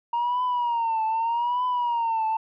sine tone with vibrato, 938 Hz, A#5, 11 cents sharp, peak -20 dBFS, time 0.13-2.37 s, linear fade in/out 5 ms, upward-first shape triangle, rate 0.82 Hz, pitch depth 120 cents each way, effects tanh soft clip ceiling -20 dBFS

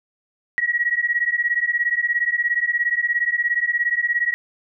sine beating tone pair, 1903 / 1920 Hz, A#6 / B6, +35 / -49 cents, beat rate 17 Hz, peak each -21 dBFS, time 0.58-4.34 s, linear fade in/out 0 ms, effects none

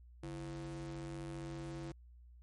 square ring-modulated tone, 95.1 Hz, F#2, 48 cents sharp, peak -40 dBFS, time 0.23-1.92 s, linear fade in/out 5 ms, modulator 238 Hz, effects added 60 Hz sine -55 dBFS peak until 2.42 s + MP3 48 kbps

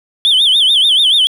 sine tone with vibrato, 3322 Hz, G#7, in tune, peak -5 dBFS, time 0.25-1.27 s, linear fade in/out 0 ms, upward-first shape sine, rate 6.9 Hz, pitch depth 180 cents each way, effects tanh soft clip ceiling -6 dBFS + 7-bit

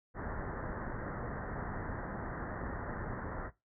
pink low-pass noise, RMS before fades -40 dBFS, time 0.14-3.51 s, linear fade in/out 50 ms, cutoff 1900 Hz, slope 96 dB/octave, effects noise-tail reverb RT60 0.2 s tail -17 dB re dry

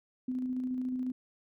sine tone with tremolo, 254.3 Hz, C4, 49 cents flat, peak -30 dBFS, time 0.28-1.12 s, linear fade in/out 5 ms, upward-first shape square, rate 14 Hz, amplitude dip 25%, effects none

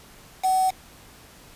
sine tone with quantisation, 752 Hz, F#5, 28 cents sharp, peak -18 dBFS, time 0.43-0.71 s, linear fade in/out 20 ms, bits 5, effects pink hiss -49 dBFS RMS until 1.55 s + resampled to 32000 Hz

